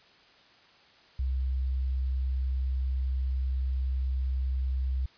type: tone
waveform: sine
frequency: 65 Hz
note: C2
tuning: 11 cents flat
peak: -26 dBFS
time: 1.19-5.06 s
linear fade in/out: 5 ms
effects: white hiss -58 dBFS RMS until 5.17 s + resampled to 11025 Hz